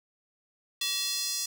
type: tone with high-pass filter sweep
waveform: square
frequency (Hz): 381.1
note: G4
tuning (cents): -49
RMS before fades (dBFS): -31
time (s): 0.81-1.46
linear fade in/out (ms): 5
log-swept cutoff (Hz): 3500 to 5500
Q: 2.2
effects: 9-bit